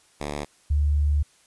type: tone pair in turn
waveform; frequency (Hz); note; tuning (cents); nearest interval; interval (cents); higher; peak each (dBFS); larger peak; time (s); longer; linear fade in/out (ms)
5% pulse / sine; 73.3 / 73.3; D2 / D2; -3 / -3; unison; 0; neither; -18; neither; 0.2-0.45 / 0.7-1.23; second; 10
effects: white hiss -59 dBFS RMS until 1.46 s + resampled to 24000 Hz